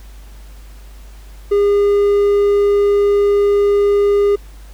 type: tone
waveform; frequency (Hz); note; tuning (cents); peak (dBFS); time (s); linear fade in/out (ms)
triangle; 406.3; G#4; -38; -8; 1.51-4.36; 10
effects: added 50 Hz sine -34 dBFS peak until 4.73 s + pink hiss -47 dBFS RMS until 4.73 s